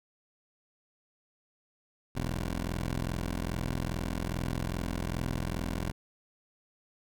10% pulse tone pair together, 42.43 / 63 Hz, F1 / B1, -49 / +35 cents, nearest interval perfect fifth, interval 684 cents, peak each -24 / -30 dBFS, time 2.15-5.92 s, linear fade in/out 10 ms, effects none

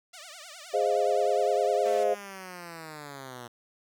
5% pulse tone with vibrato, 659.3 Hz, E5, in tune, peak -32 dBFS, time 0.13-2.04 s, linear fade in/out 10 ms, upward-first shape triangle, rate 9.7 Hz, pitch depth 260 cents each way
sine chord, F minor seventh, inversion first, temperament equal, 415.3 / 523.3 / 622.3 / 698.5 Hz, Ab4 / C5 / Eb5 / F5, 0 / 0 / 0 / 0 cents, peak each -28 dBFS, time 0.73-2.15 s, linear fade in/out 20 ms
5% pulse linear sweep, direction down, 225.3 to 117.5 Hz, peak -29 dBFS, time 1.85-3.48 s, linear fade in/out 10 ms
effects none

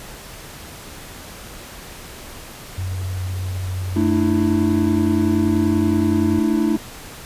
sine tone, 92.5 Hz, F#2, in tune, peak -22 dBFS, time 2.78-6.39 s, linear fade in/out 0 ms
triangle chord, A suspended fourth, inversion none, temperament equal with one note detuned, 220 / 299.1 / 329.6 Hz, A3 / D4 / E4, 0 / +32 / 0 cents, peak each -18 dBFS, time 3.96-6.77 s, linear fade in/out 5 ms
effects pink hiss -37 dBFS RMS until 7.25 s + resampled to 32000 Hz

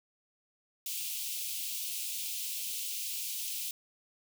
white high-pass noise, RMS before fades -37 dBFS, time 0.86-3.71 s, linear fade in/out 2 ms, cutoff 2500 Hz, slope 48 dB/octave, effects none

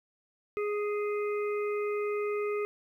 harmonic tone, 415.3 Hz, G#4, in tune, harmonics 1 / 3 / 5 / 6, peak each -29 / -39 / -43 / -45 dBFS, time 0.57-2.65 s, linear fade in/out 0 ms, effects 11-bit

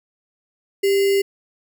sine tone with sample-and-hold, 395.1 Hz, G4, 14 cents sharp, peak -14 dBFS, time 0.83-1.22 s, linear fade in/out 10 ms, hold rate 2450 Hz, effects none

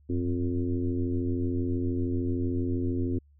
sine tone with frequency modulation, 177.5 Hz, F3, 28 cents sharp, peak -25 dBFS, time 0.09-3.19 s, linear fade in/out 10 ms, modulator 87 Hz, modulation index 2.1, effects added 72 Hz sine -56 dBFS peak until 3.39 s

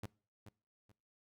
sawtooth tone with echo, 103.83 Hz, G#2, in tune, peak -37 dBFS, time 0.03-0.06 s, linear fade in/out 5 ms, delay 430 ms, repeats 2, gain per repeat -11 dB, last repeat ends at 0.92 s, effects noise-tail reverb RT60 0.4 s tail -23 dB re dry

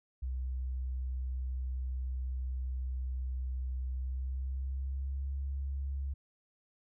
sine tone with pitch glide, 63.9 to 68.49 Hz, C2 to C#2, -40 to -20 cents, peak -33 dBFS, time 0.22-6.14 s, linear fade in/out 10 ms, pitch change +120 cents, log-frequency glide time 3.9-5.34 s, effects none

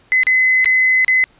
sine tone with dropouts, 2033 Hz, B6, 50 cents sharp, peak -10 dBFS, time 0.12-1.24 s, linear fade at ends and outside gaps 0 ms, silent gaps 0.233-0.269 / 0.645-0.658 / 1.047-1.081 s, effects pink hiss -52 dBFS RMS until 1.39 s + resampled to 8000 Hz

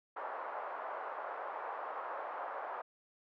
white band-pass noise, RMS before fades -42 dBFS, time 0.16-2.82 s, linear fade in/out 10 ms, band 540 to 1200 Hz, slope 24 dB/octave, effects none

